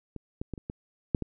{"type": "clicks", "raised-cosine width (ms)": 3, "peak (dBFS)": [-25, -20, -21, -29, -21, -10, -19], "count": 7, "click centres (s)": [0.163, 0.415, 0.537, 0.578, 0.699, 1.148, 1.223], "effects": []}